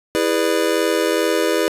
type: chord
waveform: square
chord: E dominant seventh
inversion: none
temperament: just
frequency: 329.6 / 412 / 494.4 / 593.3 Hz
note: E4 / G#4 / B4 / D5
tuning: 0 / -14 / +2 / +18 cents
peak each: -22 / -22 / -22 / -24 dBFS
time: 0.15-1.68 s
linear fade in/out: 0 ms
effects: resampled to 32000 Hz + 8-bit